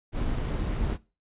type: noise with amplitude modulation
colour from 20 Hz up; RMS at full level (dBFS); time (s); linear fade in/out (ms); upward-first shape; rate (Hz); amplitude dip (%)
brown; -26; 0.12-0.98; 50; sine; 266; 50
effects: noise-tail reverb RT60 0.3 s tail -20 dB re dry + resampled to 8000 Hz